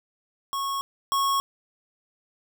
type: tone pair in turn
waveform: square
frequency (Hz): 1100 / 1100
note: C#6 / C#6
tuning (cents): -14 / -14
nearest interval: unison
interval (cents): 0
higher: neither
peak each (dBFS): -27 / -22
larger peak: second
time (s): 0.53-0.81 / 1.12-1.4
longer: neither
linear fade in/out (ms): 0
effects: none